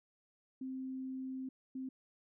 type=tone bursts at uneven times; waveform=sine; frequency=261.6 Hz; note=C4; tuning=in tune; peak=-39 dBFS; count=2; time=0.61-1.49 / 1.75-1.89 s; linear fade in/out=5 ms; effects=none